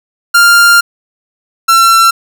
45% pulse tone pair in turn, 1396.9 / 1350.9 Hz, F6 / E6, 0 / +42 cents, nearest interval minor second, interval 58 cents, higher first, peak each -3 / -4 dBFS, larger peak first, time 0.34-0.81 / 1.68-2.11 s, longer first, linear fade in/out 10 ms, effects none

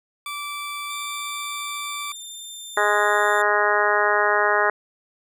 20% pulse tone, 1164 Hz, D6, 16 cents flat, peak -24 dBFS, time 0.26-2.12 s, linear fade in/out 2 ms
20% pulse tone with pitch glide, 3607 to 3580 Hz, A7 to A7, +42 to +29 cents, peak -29 dBFS, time 0.9-3.42 s, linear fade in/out 5 ms, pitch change -13 cents, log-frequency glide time 1.59-2.89 s
harmonic tone, 207.7 Hz, G#3, in tune, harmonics 2 / 3 / 4 / 5 / 6 / 7 / 8 / 9, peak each -25 / -25 / -25 / -25 / -25 / -25 / -25 / -25 dBFS, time 2.77-4.7 s, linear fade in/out 2 ms
effects none

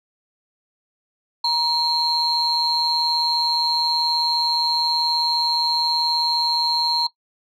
sine tone cluster, 947 / 4122 / 4281 Hz, A#5 / C8 / C8, +27 / -27 / +39 cents, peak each -21 dBFS, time 1.44-7.07 s, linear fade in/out 5 ms, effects noise-tail reverb RT60 0.1 s tail -19 dB re dry + tanh soft clip ceiling -11 dBFS

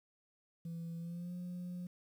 sine tone with pitch glide, 167.3 to 178.27 Hz, E3 to F3, +26 to +36 cents, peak -38 dBFS, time 0.65-1.87 s, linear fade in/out 5 ms, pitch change +110 cents, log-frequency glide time 0.98-1.34 s, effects tanh soft clip ceiling -39 dBFS + 11-bit

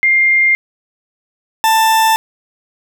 sine / 40% pulse tone pair in turn, 2110 / 887.1 Hz, C7 / A5, +14 / +14 cents, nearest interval octave + minor third, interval 1500 cents, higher first, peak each -8 dBFS, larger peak neither, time 0.03-0.55 / 1.64-2.16 s, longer neither, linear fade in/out 0 ms, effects none

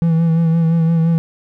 triangle tone with vibrato, 164.81 Hz, E3, in tune, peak -9 dBFS, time 0.02-1.18 s, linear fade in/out 0 ms, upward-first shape sine, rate 5.8 Hz, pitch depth 33 cents each way, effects none

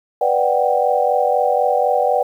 sine chord, G major seventh, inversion first, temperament equal, 493.9 / 587.3 / 740 / 784 Hz, B4 / D5 / F#5 / G5, 0 / 0 / 0 / 0 cents, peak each -19 dBFS, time 0.21-2.23 s, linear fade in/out 5 ms, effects 8-bit

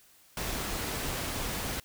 pink noise, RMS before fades -34 dBFS, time 0.37-1.8 s, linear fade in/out 2 ms, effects white hiss -60 dBFS RMS until 1.84 s

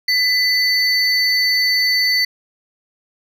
triangle tone pair together, 2005 / 4508 Hz, B6 / C#8, +26 / +28 cents, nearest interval octave + major second, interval 1402 cents, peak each -15 dBFS, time 0.08-2.25 s, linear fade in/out 5 ms, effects none

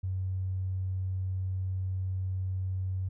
triangle tone with tanh clipping, 93.7 Hz, F#2, 22 cents sharp, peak -29 dBFS, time 0.03-3.09 s, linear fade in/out 10 ms, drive 3 dB, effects none

